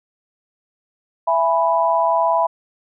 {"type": "chord", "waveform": "sine", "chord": "E major", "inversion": "none", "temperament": "equal with one note detuned", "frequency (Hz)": [665.8, 830.6, 987.8], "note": ["E5", "G#5", "B5"], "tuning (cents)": [17, 0, 0], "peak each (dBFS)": [-18, -22, -17], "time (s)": [1.27, 2.47], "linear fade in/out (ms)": 10, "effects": []}